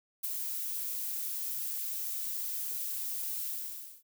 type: noise with ADSR envelope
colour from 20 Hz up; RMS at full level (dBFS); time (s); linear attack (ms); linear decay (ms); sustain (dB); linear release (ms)
violet; -31; 0.23-4.03; 17; 12; -5; 560
effects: none